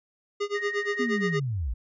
square tone with tremolo, 408.7 Hz, G#4, 28 cents flat, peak -25 dBFS, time 0.4-1.4 s, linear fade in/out 10 ms, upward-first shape sine, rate 8.5 Hz, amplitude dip 95%
sine tone with vibrato, 1864.7 Hz, A#6, in tune, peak -30 dBFS, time 0.54-1.38 s, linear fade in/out 20 ms, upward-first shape sine, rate 17 Hz, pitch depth 11 cents each way
sine linear sweep, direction down, 257.9 to 49.03 Hz, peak -26 dBFS, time 0.99-1.74 s, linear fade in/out 10 ms
effects resampled to 16000 Hz

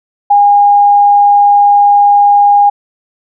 sine tone, 815 Hz, G#5, 33 cents flat, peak -3 dBFS, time 0.3-2.7 s, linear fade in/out 10 ms, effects none

